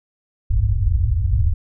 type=low-pass noise; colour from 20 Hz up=white; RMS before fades=-17 dBFS; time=0.5-1.54 s; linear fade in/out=10 ms; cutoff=110 Hz; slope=96 dB/octave; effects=none